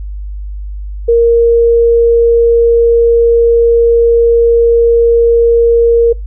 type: tone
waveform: sine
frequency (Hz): 466.4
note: A#4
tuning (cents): +1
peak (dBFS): -4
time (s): 1.08-6.13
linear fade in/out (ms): 10
effects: noise-tail reverb RT60 0.2 s tail -24 dB re dry + added 50 Hz sine -19 dBFS peak until 6.26 s